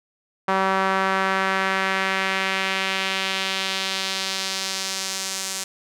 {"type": "tone with band-pass filter sweep", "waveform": "sawtooth", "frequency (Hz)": 191.4, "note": "G3", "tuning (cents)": -41, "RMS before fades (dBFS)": -24, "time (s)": [0.48, 5.64], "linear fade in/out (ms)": 5, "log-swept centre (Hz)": [1100, 7200], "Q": 1.4, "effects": []}